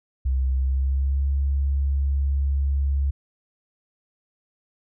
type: tone with pitch glide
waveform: sine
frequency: 65.41 to 69.22 Hz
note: C2 to C#2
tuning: 0 to -2 cents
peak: -19 dBFS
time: 0.25-3.11 s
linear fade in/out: 10 ms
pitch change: +98 cents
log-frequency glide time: 0.55-1.28 s
effects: none